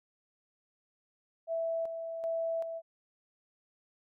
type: tone with tremolo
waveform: sine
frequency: 659.3 Hz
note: E5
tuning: in tune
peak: -30 dBFS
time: 1.47-2.82 s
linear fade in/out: 50 ms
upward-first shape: square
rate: 1.3 Hz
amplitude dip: 50%
effects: none